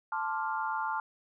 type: chord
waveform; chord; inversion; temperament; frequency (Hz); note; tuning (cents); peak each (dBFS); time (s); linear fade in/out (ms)
sine; D minor seventh; second; equal; 880 / 1046.5 / 1174.7 / 1396.9; A5 / C6 / D6 / F6; 0 / 0 / 0 / 0; -33 / -37 / -39 / -36; 0.12-1; 2
effects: none